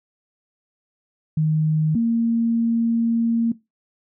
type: tone pair in turn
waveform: sine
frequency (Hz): 155.56 / 230.7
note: D#3 / A#3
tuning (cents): 0 / -18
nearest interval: perfect fifth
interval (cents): 682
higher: second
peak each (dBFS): -16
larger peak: neither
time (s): 1.37-1.95 / 1.95-3.52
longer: second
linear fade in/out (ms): 5
effects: noise-tail reverb RT60 0.2 s tail -18 dB re dry